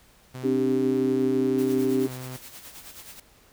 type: tone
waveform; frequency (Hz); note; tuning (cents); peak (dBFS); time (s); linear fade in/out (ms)
sawtooth; 128; C3; -38; -31; 0.34-2.37; 10
type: chord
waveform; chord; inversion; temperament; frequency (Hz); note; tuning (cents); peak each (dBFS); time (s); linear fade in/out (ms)
sine; C suspended second; none; equal; 261.6 / 293.7 / 392; C4 / D4 / G4; 0 / 0 / 0; -24 / -28 / -24; 0.43-2.08; 20
type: noise with tremolo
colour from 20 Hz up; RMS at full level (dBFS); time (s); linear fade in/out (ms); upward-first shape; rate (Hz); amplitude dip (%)
white; -42; 1.58-3.2; 5; sine; 9.4; 60
effects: pink hiss -57 dBFS RMS until 3.52 s